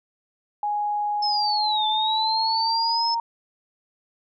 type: tone with pitch glide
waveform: sine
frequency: 830.6 to 926.9 Hz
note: G#5 to A#5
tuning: 0 to -10 cents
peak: -22 dBFS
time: 0.63-3.2 s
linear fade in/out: 2 ms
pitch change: +190 cents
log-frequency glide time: 1.35-3.04 s
type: linear two-way sweep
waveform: sine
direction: down then up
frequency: 5280 to 3520 to 5280 Hz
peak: -23 dBFS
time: 1.22-3.15 s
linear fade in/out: 10 ms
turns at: 1.87 s
effects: none